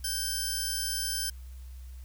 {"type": "tone pair together", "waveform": "10% pulse", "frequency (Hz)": [1569, 5277], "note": ["G6", "E8"], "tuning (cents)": [1, 1], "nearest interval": "octave + major sixth", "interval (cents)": 2100, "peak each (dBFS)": -26, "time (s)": [0.04, 1.3], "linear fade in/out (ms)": 5, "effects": ["added 63 Hz sine -41 dBFS peak until 2.04 s", "white hiss -61 dBFS RMS until 2.04 s"]}